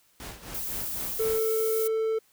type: noise with tremolo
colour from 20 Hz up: pink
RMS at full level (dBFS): -39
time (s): 0.2-1.39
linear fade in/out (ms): 0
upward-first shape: sine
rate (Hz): 3.9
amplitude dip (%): 70
type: noise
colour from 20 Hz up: violet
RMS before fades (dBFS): -33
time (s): 0.54-1.88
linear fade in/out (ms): 10
type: tone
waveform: triangle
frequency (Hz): 443.3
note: A4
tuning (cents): +13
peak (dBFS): -22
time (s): 1.19-2.19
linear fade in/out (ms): 10
effects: white hiss -64 dBFS RMS until 2.32 s